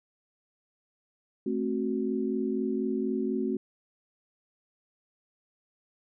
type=chord; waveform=sine; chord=F# diminished; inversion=first; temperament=equal with one note detuned; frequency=220 / 264.1 / 370 Hz; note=A3 / C4 / F#4; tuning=0 / +16 / 0 cents; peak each=-31 dBFS; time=1.46-3.57 s; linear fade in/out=5 ms; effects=none